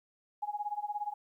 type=tone with tremolo; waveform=sine; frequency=830.6 Hz; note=G#5; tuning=in tune; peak=-30 dBFS; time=0.42-1.14 s; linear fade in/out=10 ms; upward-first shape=sine; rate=17 Hz; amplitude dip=90%; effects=12-bit